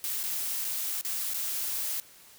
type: noise with dropouts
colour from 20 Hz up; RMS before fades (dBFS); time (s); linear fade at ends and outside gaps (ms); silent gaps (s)
blue; -32; 0.04-2; 0; 0.231-0.237 / 0.645-0.649 / 1.011-1.049 / 1.336-1.343
effects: white hiss -54 dBFS RMS until 2.38 s